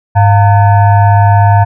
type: tone with frequency modulation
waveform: sine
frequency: 102.3 Hz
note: G#2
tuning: 26 cents flat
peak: -3 dBFS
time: 0.15-1.65 s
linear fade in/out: 20 ms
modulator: 806 Hz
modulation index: 0.83
effects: none